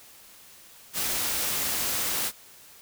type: noise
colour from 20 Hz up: white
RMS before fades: -28 dBFS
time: 0.93-2.32 s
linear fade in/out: 50 ms
effects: white hiss -51 dBFS RMS until 2.81 s